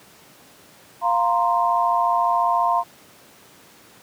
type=chord; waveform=sine; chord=F suspended fourth; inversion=none; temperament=equal; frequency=698.5 / 932.3 / 1046.5 Hz; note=F5 / Bb5 / C6; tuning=0 / 0 / 0 cents; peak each=-21 dBFS; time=1.01-2.84 s; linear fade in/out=50 ms; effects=pink hiss -49 dBFS RMS until 4.02 s + high-pass 150 Hz 12 dB/octave